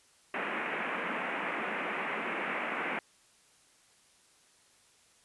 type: band-pass noise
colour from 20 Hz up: white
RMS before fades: -35 dBFS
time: 0.34-2.99 s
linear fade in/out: 2 ms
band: 180 to 2500 Hz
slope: 48 dB/octave
effects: white hiss -64 dBFS RMS until 5.24 s + resampled to 24000 Hz